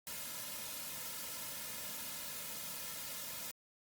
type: noise with comb filter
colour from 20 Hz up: white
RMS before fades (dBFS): -44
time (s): 0.07-3.51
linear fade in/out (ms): 0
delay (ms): 2.6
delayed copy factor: -0.9
effects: Opus 48 kbps